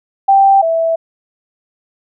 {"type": "tone pair in turn", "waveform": "sine", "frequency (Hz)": [784, 657.3], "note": ["G5", "E5"], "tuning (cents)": [0, -5], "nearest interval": "minor third", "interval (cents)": 305, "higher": "first", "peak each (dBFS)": [-5, -11], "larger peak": "first", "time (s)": [[0.28, 0.62], [0.62, 0.96]], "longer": "neither", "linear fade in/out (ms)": 10, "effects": []}